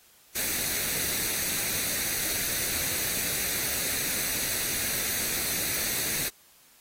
white noise with comb filter, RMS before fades -29 dBFS, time 0.35-6.29 s, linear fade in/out 10 ms, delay 0.48 ms, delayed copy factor +0.55, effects white hiss -58 dBFS RMS until 6.8 s + AAC 48 kbps

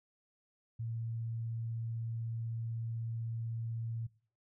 sine tone, 114.5 Hz, A#2, 31 cents flat, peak -36 dBFS, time 0.79-4.07 s, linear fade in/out 10 ms, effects noise-tail reverb RT60 0.4 s tail -19 dB re dry

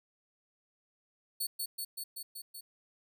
5% pulse tone with echo, 4428 Hz, C#8, 3 cents flat, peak -25 dBFS, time 1.4-1.47 s, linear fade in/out 10 ms, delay 190 ms, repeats 6, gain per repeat -2 dB, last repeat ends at 2.61 s, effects none

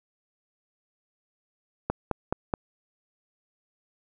click train, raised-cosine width 1 ms, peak -11 dBFS, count 4, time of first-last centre 1.9-2.538 s, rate 4.7 Hz, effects none

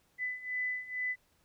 sine beating tone pair, 2000 / 2002.2 Hz, B6 / B6, +21 / +23 cents, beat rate 2.2 Hz, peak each -38 / -35 dBFS, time 0.18-1.16 s, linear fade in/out 50 ms, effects pink hiss -71 dBFS RMS until 1.44 s

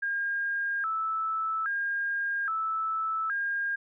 sine tone with vibrato, 1456 Hz, F#6, 28 cents flat, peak -27 dBFS, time 0.02-3.76 s, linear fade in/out 10 ms, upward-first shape square, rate 0.61 Hz, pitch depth 180 cents each way, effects none

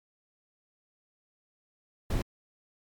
brown noise, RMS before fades -28 dBFS, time 2.1-2.22 s, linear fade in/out 5 ms, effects MP3 96 kbps

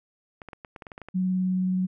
clicks, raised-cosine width 0.5 ms, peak -25 dBFS, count 11, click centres 0.418 / 0.487 / 0.532 / 0.648 / 0.762 / 0.822 / 0.868 / 0.918 / 0.979 / 1.017 / 1.086 s
sine tone with vibrato, 185 Hz, F#3, in tune, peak -22 dBFS, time 1.14-1.87 s, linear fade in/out 20 ms, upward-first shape sine, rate 19 Hz, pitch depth 12 cents each way
effects none

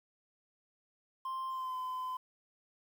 sine tone with pitch glide, 1050 to 1020.7 Hz, C6 to C6, +6 to -43 cents, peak -33 dBFS, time 1.25-2.17 s, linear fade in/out 5 ms, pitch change -49 cents, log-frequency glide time 1.5-1.76 s, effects tanh soft clip ceiling -35 dBFS + 10-bit

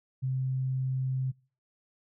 sine tone, 130.81 Hz, C3, in tune, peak -27 dBFS, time 0.22-1.32 s, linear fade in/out 20 ms, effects noise-tail reverb RT60 0.4 s tail -25 dB re dry

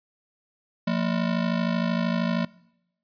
square ring-modulated tone, 203.4 Hz, G#3, 36 cents flat, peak -20 dBFS, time 0.87-2.45 s, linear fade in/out 5 ms, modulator 26.5 Hz, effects noise-tail reverb RT60 0.8 s tail -22 dB re dry + resampled to 11025 Hz

